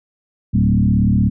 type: tone with frequency modulation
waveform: sine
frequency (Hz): 152.9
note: D#3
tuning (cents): -30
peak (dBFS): -11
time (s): 0.53-1.3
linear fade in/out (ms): 20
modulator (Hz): 36.7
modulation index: 2.3
effects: none